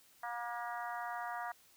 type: harmonic tone with a mistuned harmonic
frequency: 238.4 Hz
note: A#3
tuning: 39 cents sharp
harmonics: 3 / 4 / 5 / 6 / 7 / 8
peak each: -42 / -44 / -46 / -48 / -49 / -50 dBFS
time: 0.23-1.52 s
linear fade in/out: 5 ms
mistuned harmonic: 7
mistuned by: -17 cents
effects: white hiss -65 dBFS RMS until 1.76 s